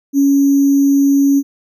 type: tone with sample-and-hold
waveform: sine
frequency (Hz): 279.1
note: C#4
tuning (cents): +12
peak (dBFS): -8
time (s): 0.13-1.43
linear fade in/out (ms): 50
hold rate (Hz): 6300
effects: none